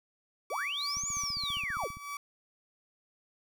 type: tone with tremolo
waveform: 30% pulse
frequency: 1147 Hz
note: D6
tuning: 41 cents flat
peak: -33 dBFS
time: 0.5-2.17 s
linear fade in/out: 2 ms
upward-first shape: triangle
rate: 3.2 Hz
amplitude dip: 75%
type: linear two-way sweep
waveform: sine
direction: up then down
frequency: 307.3 to 7040 to 307.3 Hz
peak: -32 dBFS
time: 0.5-1.88 s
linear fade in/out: 20 ms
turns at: 1.08 s
type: click train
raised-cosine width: 5 ms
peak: -35 dBFS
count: 16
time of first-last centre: 0.97-1.97 s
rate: 15 Hz
effects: none